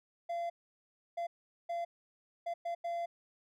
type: tone bursts at uneven times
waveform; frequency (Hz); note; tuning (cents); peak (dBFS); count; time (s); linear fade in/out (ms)
triangle; 685; F5; -34; -32; 6; 0.29-0.5 / 1.17-1.27 / 1.69-1.85 / 2.46-2.54 / 2.65-2.75 / 2.84-3.06; 10
effects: none